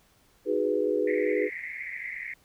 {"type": "chord", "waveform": "sine", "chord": "G# minor seventh", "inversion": "second", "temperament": "equal", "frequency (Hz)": [311.1, 370, 415.3, 493.9], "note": ["D#4", "F#4", "G#4", "B4"], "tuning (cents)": [0, 0, 0, 0], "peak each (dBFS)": [-31, -31, -27, -28], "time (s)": [0.45, 1.5], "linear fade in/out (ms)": 50}
{"type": "band-pass noise", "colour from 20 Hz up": "pink", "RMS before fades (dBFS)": -37, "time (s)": [1.07, 2.34], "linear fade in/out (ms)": 5, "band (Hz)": [1900, 2200], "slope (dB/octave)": 96}
{"effects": ["pink hiss -63 dBFS RMS until 2.44 s"]}